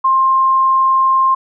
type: tone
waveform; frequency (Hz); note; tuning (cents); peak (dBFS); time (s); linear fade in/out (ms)
sine; 1058; C6; +19; -9; 0.04-1.35; 10
effects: none